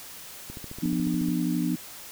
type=click train; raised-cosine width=3 ms; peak=-26 dBFS; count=12; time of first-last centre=0.5-1.286 s; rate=14 Hz
type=chord; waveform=sine; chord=B diminished; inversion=second; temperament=equal with one note detuned; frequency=174.61 / 246.9 / 299.1 Hz; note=F3 / B3 / D4; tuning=0 / 0 / +32 cents; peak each=-28 dBFS; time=0.82-1.76 s; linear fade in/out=10 ms
effects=white hiss -43 dBFS RMS until 2.11 s